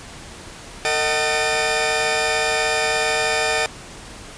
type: tone cluster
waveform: sawtooth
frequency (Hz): 452.2 / 622 / 755 / 1792 / 2425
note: A4 / D#5 / F#5 / A6 / D#7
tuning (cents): +47 / -1 / +35 / +31 / -45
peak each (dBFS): -21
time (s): 0.85-3.66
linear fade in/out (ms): 0
effects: pink hiss -38 dBFS RMS until 4.37 s + resampled to 22050 Hz